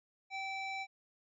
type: harmonic tone with a mistuned harmonic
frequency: 774 Hz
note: G5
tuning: 22 cents flat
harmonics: 1 / 3 / 5 / 7 / 9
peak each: -41 / -40 / -50 / -59 / -60 dBFS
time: 0.3-0.87 s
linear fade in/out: 50 ms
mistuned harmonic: 5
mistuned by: +40 cents
effects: none